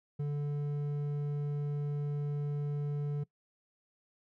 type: tone with hard clipping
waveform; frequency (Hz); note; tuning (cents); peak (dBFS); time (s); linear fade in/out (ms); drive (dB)
sine; 145.5; D3; -16; -33; 0.19-3.24; 10; 6
effects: noise-tail reverb RT60 0.1 s tail -22 dB re dry